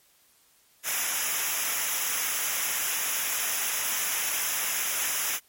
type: noise with comb filter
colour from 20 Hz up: white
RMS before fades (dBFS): -28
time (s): 0.83-5.4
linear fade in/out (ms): 50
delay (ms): 0.23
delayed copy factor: -0.75
effects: white hiss -62 dBFS RMS until 5.48 s + MP3 64 kbps